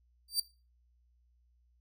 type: tone with exponential growth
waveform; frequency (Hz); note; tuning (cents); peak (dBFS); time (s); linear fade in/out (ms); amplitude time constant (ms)
sawtooth; 4661; D8; -14; -21; 0.28-0.4; 5; 26
effects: noise-tail reverb RT60 0.3 s tail -18 dB re dry + added 60 Hz sine -66 dBFS peak until 1.8 s